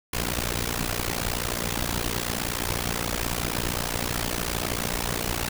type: noise with amplitude modulation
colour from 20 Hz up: pink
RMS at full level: -24 dBFS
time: 0.13-5.49 s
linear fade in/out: 5 ms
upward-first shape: sine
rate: 59.1 Hz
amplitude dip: 95%
effects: none